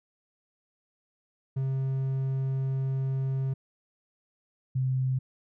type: tone pair in turn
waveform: triangle / sine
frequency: 133.6 / 130.1 Hz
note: C3 / C3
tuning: +36 / -9 cents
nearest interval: unison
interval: 45 cents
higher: first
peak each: -24 dBFS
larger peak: neither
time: 1.56-3.54 / 4.75-5.19 s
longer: first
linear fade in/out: 10 ms
effects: none